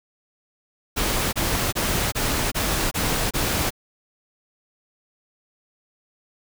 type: noise bursts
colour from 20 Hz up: pink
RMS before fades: -23 dBFS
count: 7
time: 0.96-3.706 s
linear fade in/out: 20 ms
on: 370 ms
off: 26 ms
effects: none